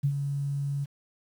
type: tone with ADSR envelope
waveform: sine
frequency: 141.1 Hz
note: C#3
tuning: 31 cents sharp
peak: -20 dBFS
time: 0.03-0.86 s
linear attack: 18 ms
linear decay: 67 ms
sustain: -7 dB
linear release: 26 ms
effects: 9-bit